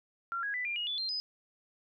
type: tone with pitch steps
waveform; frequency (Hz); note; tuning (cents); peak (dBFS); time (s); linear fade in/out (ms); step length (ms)
sine; 1375 / 1654.2 / 1990 / 2394 / 2880 / 3465 / 4168 / 5014; F6 / G#6 / B6 / D7 / F#7 / A7 / C8 / D#8; -27 / -7 / +13 / +33 / -47 / -27 / -7 / +12; -32; 0.32-1.2; 0; 110
effects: none